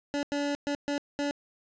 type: tone bursts at uneven times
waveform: 25% pulse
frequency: 287.1 Hz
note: D4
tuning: 39 cents flat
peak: -24 dBFS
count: 5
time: 0.14-0.23 / 0.32-0.55 / 0.67-0.75 / 0.88-0.98 / 1.19-1.31 s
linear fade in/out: 0 ms
effects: resampled to 16000 Hz + 11-bit